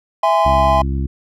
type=chord; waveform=triangle; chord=E augmented; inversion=none; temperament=just; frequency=659.3 / 824.1 / 1030.1 Hz; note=E5 / G#5 / B#5; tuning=0 / -14 / -27 cents; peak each=-14 dBFS; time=0.23-0.82 s; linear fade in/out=5 ms
type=harmonic tone; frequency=67.7 Hz; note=C#2; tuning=40 cents flat; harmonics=1 / 2 / 3 / 4 / 5; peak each=-18 / -24 / -28 / -30 / -32 dBFS; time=0.45-1.07 s; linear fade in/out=10 ms
effects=none